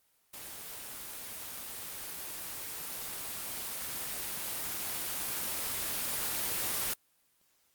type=noise with level ramp; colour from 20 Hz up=white; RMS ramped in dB=-44 to -32 dBFS; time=0.33-6.94 s; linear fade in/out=10 ms; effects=white hiss -71 dBFS RMS until 7.74 s + Opus 24 kbps